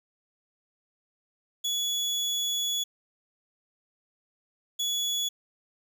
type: tone pair in turn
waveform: 30% pulse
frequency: 3400 / 3400 Hz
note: G#7 / G#7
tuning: +40 / +40 cents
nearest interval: unison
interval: 0 cents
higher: neither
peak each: -24 dBFS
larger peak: neither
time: 1.64-2.84 / 4.79-5.29 s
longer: first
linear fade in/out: 10 ms
effects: none